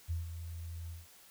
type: tone with ADSR envelope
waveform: sine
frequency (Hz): 83.5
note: E2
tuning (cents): +23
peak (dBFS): -31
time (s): 0.08-1.07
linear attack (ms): 28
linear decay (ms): 150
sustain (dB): -9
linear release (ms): 170
effects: white hiss -59 dBFS RMS until 1.3 s